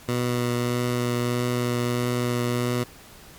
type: tone with vibrato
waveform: 15% pulse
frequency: 121.9 Hz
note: B2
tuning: 22 cents flat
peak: -16 dBFS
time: 0.08-2.84 s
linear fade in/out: 10 ms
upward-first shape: triangle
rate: 1.6 Hz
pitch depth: 13 cents each way
effects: pink hiss -47 dBFS RMS until 3.38 s + MP3 96 kbps